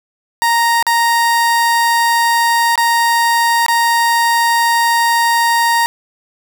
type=tone with dropouts; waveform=30% pulse; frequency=932 Hz; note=A#5; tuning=1 cent flat; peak=-8 dBFS; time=0.42-5.86 s; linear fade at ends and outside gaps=0 ms; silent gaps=0.826-0.867 / 2.756-2.777 / 3.663-3.683 s; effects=none